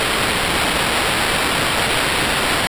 blue noise with sample-and-hold, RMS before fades -18 dBFS, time 0-2.67 s, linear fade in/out 0 ms, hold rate 6300 Hz, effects resampled to 32000 Hz

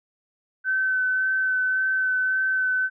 sine tone with vibrato, 1525 Hz, G6, 48 cents flat, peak -20 dBFS, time 0.64-2.9 s, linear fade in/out 50 ms, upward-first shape sine, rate 1.8 Hz, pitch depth 14 cents each way, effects none

